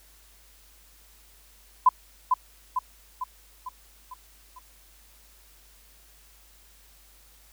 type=tone with echo; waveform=sine; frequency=1011 Hz; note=B5; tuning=40 cents sharp; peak=-12 dBFS; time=1.86-1.89 s; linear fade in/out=5 ms; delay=450 ms; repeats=6; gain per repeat=-5 dB; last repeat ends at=4.59 s; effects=added 50 Hz sine -57 dBFS peak until 7.52 s + white hiss -57 dBFS RMS until 7.52 s